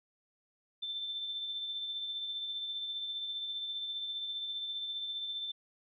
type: tone with tremolo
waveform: sine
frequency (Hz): 3548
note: A7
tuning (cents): +14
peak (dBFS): -34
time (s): 0.82-5.52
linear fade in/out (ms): 10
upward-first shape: triangle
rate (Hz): 15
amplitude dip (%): 40
effects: none